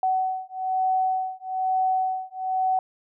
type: beating tone pair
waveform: sine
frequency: 751 / 752.1 Hz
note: F#5 / F#5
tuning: +26 / +28 cents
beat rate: 1.1 Hz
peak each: -25 dBFS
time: 0.03-2.79 s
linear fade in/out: 2 ms
effects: none